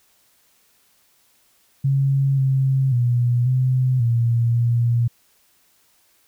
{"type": "tone with pitch steps", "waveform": "sine", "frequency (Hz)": [136.9, 133.7, 121.3, 128.4, 117.3, 118.5], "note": ["C#3", "C3", "B2", "C3", "A#2", "A#2"], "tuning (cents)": [-21, 38, -31, -32, 11, 29], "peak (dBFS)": -15, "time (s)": [1.84, 5.08], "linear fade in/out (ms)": 10, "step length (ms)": 540, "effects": ["white hiss -60 dBFS RMS until 6.27 s"]}